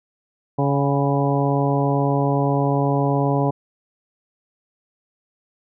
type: harmonic tone with a mistuned harmonic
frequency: 140.6 Hz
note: C#3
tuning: 25 cents sharp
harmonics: 1 / 2 / 3 / 4 / 5 / 6 / 7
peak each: -20 / -23 / -25 / -26 / -27 / -28 / -28 dBFS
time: 0.58-3.51 s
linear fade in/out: 10 ms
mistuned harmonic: 6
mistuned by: -38 cents
effects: none